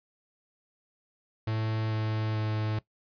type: tone with pitch steps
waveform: 45% pulse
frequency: 110 / 109.05 / 108.11 Hz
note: A2 / A2 / A2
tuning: 0 / -15 / -30 cents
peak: -28 dBFS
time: 1.47-2.79 s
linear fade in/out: 5 ms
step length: 440 ms
effects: noise-tail reverb RT60 0.1 s tail -18 dB re dry + resampled to 11025 Hz